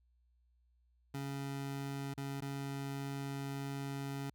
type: tone with dropouts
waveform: 25% pulse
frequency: 138.59 Hz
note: C#3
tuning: in tune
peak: -35 dBFS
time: 1.14-4.3 s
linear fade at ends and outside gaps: 5 ms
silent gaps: 2.139-2.176 / 2.406-2.419 s
effects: added 60 Hz sine -69 dBFS peak until 4.34 s